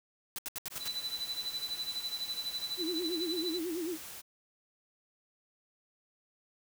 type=noise bursts; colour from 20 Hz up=white; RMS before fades=-38 dBFS; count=6; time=0.36-0.88 s; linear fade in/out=0 ms; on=25 ms; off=74 ms
type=noise; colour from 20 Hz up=white; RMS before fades=-46 dBFS; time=0.7-4.22 s; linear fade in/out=20 ms
type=tone with tremolo; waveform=sine; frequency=3988 Hz; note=B7; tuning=16 cents sharp; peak=-32 dBFS; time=0.79-3.6 s; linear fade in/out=50 ms; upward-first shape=sine; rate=12 Hz; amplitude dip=80%
type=tone with vibrato; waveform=sine; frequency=339.1 Hz; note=E4; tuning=49 cents sharp; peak=-33 dBFS; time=2.77-3.98 s; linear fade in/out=50 ms; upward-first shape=sine; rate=9.1 Hz; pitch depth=140 cents each way
effects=none